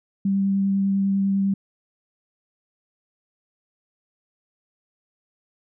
sine tone with vibrato, 196 Hz, G3, in tune, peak -18 dBFS, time 0.25-1.54 s, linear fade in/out 5 ms, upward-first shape sine, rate 10 Hz, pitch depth 9 cents each way, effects none

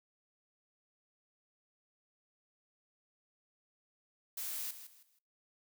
blue noise with echo, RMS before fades -40 dBFS, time 4.37-4.71 s, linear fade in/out 5 ms, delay 160 ms, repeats 3, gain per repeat -11 dB, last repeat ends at 5.19 s, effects noise-tail reverb RT60 0.4 s tail -24 dB re dry

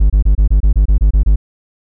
triangle tone bursts, 50.7 Hz, G#1, 41 cents flat, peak -4 dBFS, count 11, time 0-1.36 s, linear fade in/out 10 ms, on 100 ms, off 26 ms, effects none

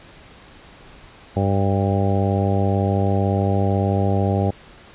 harmonic tone with a mistuned harmonic, 98 Hz, G2, in tune, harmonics 1 / 2 / 3 / 4 / 5 / 6 / 7 / 8, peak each -19 / -23 / -28 / -27 / -28 / -28 / -30 / -28 dBFS, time 1.36-4.51 s, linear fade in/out 10 ms, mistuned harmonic 8, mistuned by +30 cents, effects pink hiss -45 dBFS RMS until 4.94 s + resampled to 8000 Hz

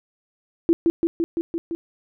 sine tone with echo, 334.8 Hz, E4, 27 cents sharp, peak -12 dBFS, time 0.69-0.73 s, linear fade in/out 0 ms, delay 170 ms, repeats 6, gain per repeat -2 dB, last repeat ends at 1.75 s, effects none

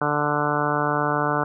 harmonic tone, 147.6 Hz, D3, 9 cents sharp, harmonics 1 / 2 / 3 / 4 / 5 / 6 / 7 / 8 / 9 / 10, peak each -29 / -29 / -29 / -29 / -29 / -29 / -29 / -29 / -29 / -29 dBFS, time 0.01-1.44 s, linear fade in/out 5 ms, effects none

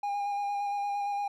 triangle tone with vibrato, 811 Hz, G#5, 41 cents flat, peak -27 dBFS, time 0.03-1.28 s, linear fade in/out 5 ms, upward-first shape square, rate 8.7 Hz, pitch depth 14 cents each way, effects none

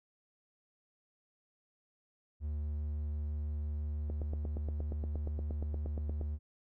triangle tone, 74.5 Hz, D2, 25 cents sharp, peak -32 dBFS, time 2.4-6.39 s, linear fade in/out 50 ms
click train, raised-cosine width 2 ms, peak -29 dBFS, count 19, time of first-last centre 4.1-6.213 s, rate 8.52 Hz
effects none

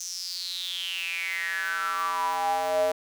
square tone with high-pass filter sweep, 89.7 Hz, F2, 47 cents sharp, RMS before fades -29 dBFS, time 0-2.92 s, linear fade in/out 5 ms, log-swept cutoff 6100 to 570 Hz, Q 8.6, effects none

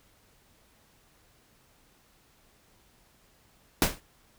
pink noise with exponential decay, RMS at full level -18 dBFS, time 3.82-4 s, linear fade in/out 1 ms, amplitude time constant 39 ms, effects pink hiss -63 dBFS RMS until 4.38 s

